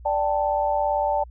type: chord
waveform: sine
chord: D suspended fourth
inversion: none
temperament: just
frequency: 587.3 / 783.1 / 881 Hz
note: D5 / G5 / A5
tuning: 0 / -2 / +2 cents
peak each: -24 / -25 / -24 dBFS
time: 0.05-1.24 s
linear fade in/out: 10 ms
effects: added 60 Hz sine -40 dBFS peak until 1.3 s